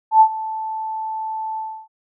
sine tone with ADSR envelope, 878 Hz, A5, 4 cents flat, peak -5 dBFS, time 0.11-1.88 s, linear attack 96 ms, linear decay 75 ms, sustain -18 dB, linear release 300 ms, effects none

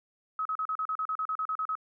sine tone bursts, 1278 Hz, D#6, 46 cents sharp, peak -28 dBFS, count 14, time 0.39-1.753 s, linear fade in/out 2 ms, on 63 ms, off 37 ms, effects none

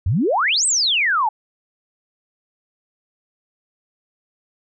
sine exponential two-way sweep, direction up then down, 77.78 to 8620 to 822 Hz, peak -15 dBFS, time 0.06-1.29 s, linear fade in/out 5 ms, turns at 0.66 s, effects none

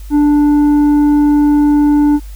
sine tone with tanh clipping, 293.7 Hz, D4, in tune, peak -8 dBFS, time 0.1-2.2 s, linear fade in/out 50 ms, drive 6 dB, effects added 50 Hz sine -26 dBFS peak until 2.35 s + white hiss -44 dBFS RMS until 2.35 s

